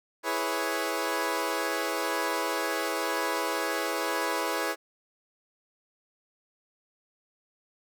15% pulse chord, C# minor seventh, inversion first, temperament equal, 329.6 / 415.3 / 493.9 / 554.4 Hz, E4 / G#4 / B4 / C#5, 0 / 0 / 0 / 0 cents, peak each -27 dBFS, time 0.23-4.76 s, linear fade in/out 50 ms, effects none

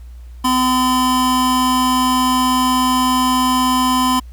square tone pair together, 254.8 / 1019 Hz, C4 / C6, -46 / -46 cents, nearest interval 2 octaves, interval 2400 cents, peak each -17 / -16 dBFS, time 0.44-4.2 s, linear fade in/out 10 ms, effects added 60 Hz sine -32 dBFS peak until 4.32 s + pink hiss -55 dBFS RMS until 4.32 s

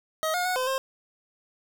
25% pulse tone with pitch steps, 632 / 717 / 733 / 512 / 531 Hz, D#5 / F5 / F#5 / C5 / C5, +27 / +45 / -16 / -38 / +25 cents, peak -21 dBFS, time 0.23-0.78 s, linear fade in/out 0 ms, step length 110 ms, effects 8-bit

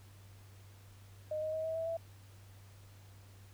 sine tone with pitch steps, 616 / 625 / 634.1 / 643.3 / 652.6 / 662.1 Hz, D#5 / D#5 / D#5 / E5 / E5 / E5, -17 / +8 / +33 / -42 / -18 / +7 cents, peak -34 dBFS, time 1.31-1.97 s, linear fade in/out 5 ms, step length 110 ms, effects added 98 Hz sine -54 dBFS peak until 3.53 s + pink hiss -63 dBFS RMS until 3.53 s

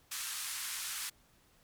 white band-pass noise, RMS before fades -40 dBFS, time 0.11-1.1 s, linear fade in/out 10 ms, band 1100 to 12000 Hz, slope 24 dB/octave, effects pink hiss -67 dBFS RMS until 1.63 s

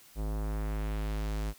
square tone with low-pass filter sweep, 52.7 Hz, G#1, 26 cents sharp, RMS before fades -33 dBFS, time 0.15-1.54 s, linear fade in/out 50 ms, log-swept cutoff 730 to 11000 Hz, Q 0.86, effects white hiss -57 dBFS RMS until 1.58 s

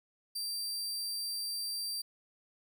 sawtooth tone, 4699 Hz, D8, in tune, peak -32 dBFS, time 0.35-2.02 s, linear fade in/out 10 ms, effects none

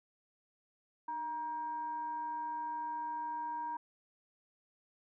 sine tone with frequency modulation, 946 Hz, A#5, 25 cents sharp, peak -36 dBFS, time 1.08-3.77 s, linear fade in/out 5 ms, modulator 642 Hz, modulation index 0.27, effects none

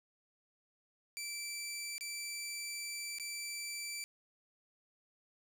15% pulse tone with dropouts, 2332 Hz, D7, 13 cents flat, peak -33 dBFS, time 1.17-4.04 s, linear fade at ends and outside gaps 0 ms, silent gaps 1.981-2.009 / 3.185-3.198 s, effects 10-bit

